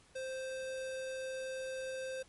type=tone; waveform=square; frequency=523.3 Hz; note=C5; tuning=in tune; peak=-39 dBFS; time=0.15-2.23 s; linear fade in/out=10 ms; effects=pink hiss -64 dBFS RMS until 2.28 s + MP3 48 kbps